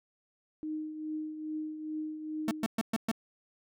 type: tone with tremolo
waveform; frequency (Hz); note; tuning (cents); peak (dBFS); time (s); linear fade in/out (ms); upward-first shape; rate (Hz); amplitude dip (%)
sine; 309.4; D#4; -10; -32; 0.63-2.65; 0; triangle; 2.4; 60
type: tone bursts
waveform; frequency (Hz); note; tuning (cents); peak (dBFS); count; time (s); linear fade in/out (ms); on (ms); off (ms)
45% pulse; 223.6; A3; +28; -27; 5; 2.48-3.115; 2; 31; 120
effects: none